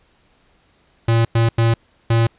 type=tone bursts at uneven times; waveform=square; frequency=115 Hz; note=A#2; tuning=23 cents flat; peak=-13 dBFS; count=4; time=1.08-1.25 / 1.35-1.49 / 1.58-1.74 / 2.1-2.27 s; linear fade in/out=5 ms; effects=pink hiss -58 dBFS RMS until 2.38 s + resampled to 8000 Hz